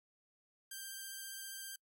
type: tone with vibrato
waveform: 5% pulse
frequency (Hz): 1578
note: G6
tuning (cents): +11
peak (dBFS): -34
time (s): 0.71-1.76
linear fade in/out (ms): 5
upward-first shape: square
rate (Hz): 15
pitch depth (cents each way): 12
effects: noise-tail reverb RT60 0.1 s tail -26 dB re dry